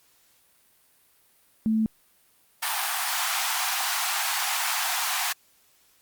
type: tone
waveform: sine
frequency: 220 Hz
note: A3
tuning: in tune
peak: -20 dBFS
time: 1.66-1.86 s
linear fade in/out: 0 ms
type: high-pass noise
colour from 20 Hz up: pink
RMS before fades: -27 dBFS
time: 2.62-5.33 s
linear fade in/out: 10 ms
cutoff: 710 Hz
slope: 96 dB/octave
effects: white hiss -62 dBFS RMS until 6.01 s + Opus 48 kbps